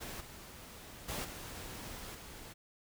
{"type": "noise with level steps", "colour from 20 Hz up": "pink", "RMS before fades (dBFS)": [-44, -51, -39, -46, -50], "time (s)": [0, 2.54], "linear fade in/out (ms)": 20, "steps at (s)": [0.2, 1.08, 1.24, 2.14], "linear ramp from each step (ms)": 10, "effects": []}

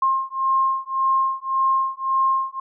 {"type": "beating tone pair", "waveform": "sine", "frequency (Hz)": [1064, 1065.8], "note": ["C6", "C6"], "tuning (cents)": [29, 32], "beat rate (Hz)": 1.8, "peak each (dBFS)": [-21, -21], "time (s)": [0.02, 2.6], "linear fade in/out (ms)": 5, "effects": []}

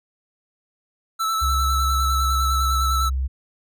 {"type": "tone with vibrato", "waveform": "square", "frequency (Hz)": 1318.5, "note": "E6", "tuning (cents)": 0, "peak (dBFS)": -21, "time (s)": [1.19, 3.1], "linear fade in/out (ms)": 20, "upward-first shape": "square", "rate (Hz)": 9.9, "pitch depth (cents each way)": 17}
{"type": "tone with pitch glide", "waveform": "sine", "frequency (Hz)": [67.6, 65.79], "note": ["C#2", "C2"], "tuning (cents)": [-43, 10], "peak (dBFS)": -20, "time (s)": [1.41, 3.28], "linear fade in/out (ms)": 20, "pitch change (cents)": -47, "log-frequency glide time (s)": [1.83, 3.15]}
{"effects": []}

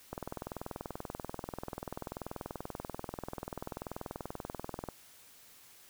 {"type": "click train", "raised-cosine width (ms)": 1, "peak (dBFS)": -24, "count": 99, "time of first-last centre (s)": [0.13, 4.887], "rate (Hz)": 20.6, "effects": ["white hiss -58 dBFS RMS until 5.89 s"]}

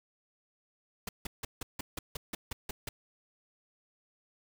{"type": "noise bursts", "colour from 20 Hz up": "pink", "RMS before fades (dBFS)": -37, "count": 11, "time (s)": [1.07, 2.89], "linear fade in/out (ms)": 5, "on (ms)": 20, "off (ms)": 160, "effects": []}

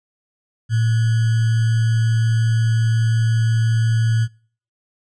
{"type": "tone with sample-and-hold", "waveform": "sine", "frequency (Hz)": 113.2, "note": "A2", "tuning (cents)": 50, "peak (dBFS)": -14, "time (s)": [0.69, 4.28], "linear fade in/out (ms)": 50, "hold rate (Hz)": 1575, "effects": ["noise-tail reverb RT60 0.5 s tail -26 dB re dry", "resampled to 22050 Hz"]}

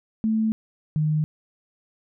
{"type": "tone pair in turn", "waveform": "sine", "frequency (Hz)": [220, 153.47], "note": ["A3", "D#3"], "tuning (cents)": [0, -23], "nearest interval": "tritone", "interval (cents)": 623, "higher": "first", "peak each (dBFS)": -19, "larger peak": "neither", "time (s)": [[0.24, 0.52], [0.96, 1.24]], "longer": "neither", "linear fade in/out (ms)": 0, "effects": []}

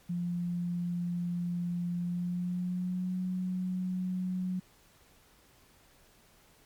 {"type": "tone with pitch glide", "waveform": "sine", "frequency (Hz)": [174.61, 183.61], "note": ["F3", "F#3"], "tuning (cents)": [0, -13], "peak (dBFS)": -30, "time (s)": [0.09, 4.6], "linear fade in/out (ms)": 10, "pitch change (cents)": 87, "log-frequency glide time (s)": [2, 3.16], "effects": ["pink hiss -62 dBFS RMS until 6.65 s", "MP3 96 kbps"]}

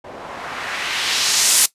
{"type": "noise with low-pass filter sweep", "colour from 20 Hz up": "blue", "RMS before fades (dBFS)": -20, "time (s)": [0.04, 1.66], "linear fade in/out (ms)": 5, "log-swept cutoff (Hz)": [540, 10000], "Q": 1.1, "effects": ["noise-tail reverb RT60 0.1 s tail -17 dB re dry", "resampled to 32000 Hz"]}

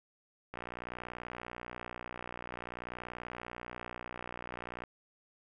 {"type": "click train", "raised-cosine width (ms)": 0.5, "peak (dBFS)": -26, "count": 261, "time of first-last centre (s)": [0.54, 4.838], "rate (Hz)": 60.5, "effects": []}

